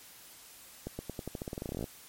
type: accelerating click train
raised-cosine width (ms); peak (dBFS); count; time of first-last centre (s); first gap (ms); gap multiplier
2; -23; 20; 0.87-1.842; 120; 0.89
effects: white hiss -53 dBFS RMS until 2.08 s + MP3 64 kbps